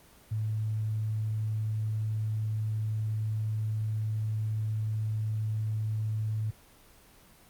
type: tone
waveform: sine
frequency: 108.6 Hz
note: A2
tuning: 22 cents flat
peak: -28 dBFS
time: 0.31-6.51 s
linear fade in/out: 10 ms
effects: pink hiss -57 dBFS RMS until 7.49 s + Opus 24 kbps